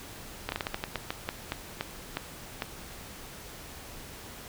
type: slowing click train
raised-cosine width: 0.3 ms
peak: -14 dBFS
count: 14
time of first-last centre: 0.49-2.622 s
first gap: 31 ms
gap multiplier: 1.25
effects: pink hiss -45 dBFS RMS until 4.48 s